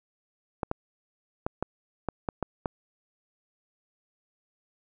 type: clicks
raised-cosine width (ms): 1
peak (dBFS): -14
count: 8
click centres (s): 0.632 / 0.714 / 1.465 / 1.626 / 2.087 / 2.288 / 2.427 / 2.658
effects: none